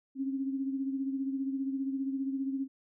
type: beating tone pair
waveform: sine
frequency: 268.9 / 283.9 Hz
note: C4 / C#4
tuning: +47 / +41 cents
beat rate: 15 Hz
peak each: -31 / -40 dBFS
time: 0.15-2.68 s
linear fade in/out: 50 ms
effects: none